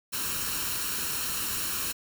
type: noise with comb filter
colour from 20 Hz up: white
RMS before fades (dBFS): -31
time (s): 0.12-1.93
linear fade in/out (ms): 20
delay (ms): 0.72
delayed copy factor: +0.6
effects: none